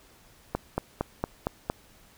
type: click train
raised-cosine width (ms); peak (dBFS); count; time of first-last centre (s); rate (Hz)
1; -12; 6; 0.55-1.699; 4.35
effects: pink hiss -57 dBFS RMS until 2.17 s